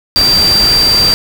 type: tone in noise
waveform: sine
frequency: 4700 Hz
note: D8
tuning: 1 cent sharp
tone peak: -7 dBFS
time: 0.16-1.14 s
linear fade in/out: 0 ms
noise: pink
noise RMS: -17 dBFS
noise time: 0.16-1.14 s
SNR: +7 dB
effects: none